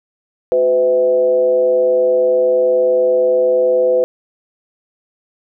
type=tone with frequency modulation; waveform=sine; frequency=506 Hz; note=B4; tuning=42 cents sharp; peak=-10 dBFS; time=0.52-4.04 s; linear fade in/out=0 ms; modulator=141 Hz; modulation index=0.57; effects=none